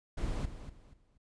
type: noise with echo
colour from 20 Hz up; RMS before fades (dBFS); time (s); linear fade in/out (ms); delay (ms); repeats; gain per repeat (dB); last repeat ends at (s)
brown; -34; 0.17-0.46; 10; 240; 3; -11; 1.18
effects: resampled to 22050 Hz